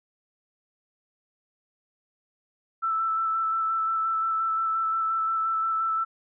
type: tone with vibrato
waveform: sine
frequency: 1324 Hz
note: E6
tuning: 7 cents sharp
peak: -23 dBFS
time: 2.82-6.05 s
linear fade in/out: 20 ms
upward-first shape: square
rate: 5.7 Hz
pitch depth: 12 cents each way
effects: none